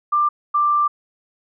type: tone pair in turn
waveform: sine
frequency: 1187 / 1180.9 Hz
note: D6 / D6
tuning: +18 / +9 cents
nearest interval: unison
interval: 9 cents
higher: first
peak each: -14 dBFS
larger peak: neither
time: 0.12-0.29 / 0.54-0.88 s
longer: second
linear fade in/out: 10 ms
effects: none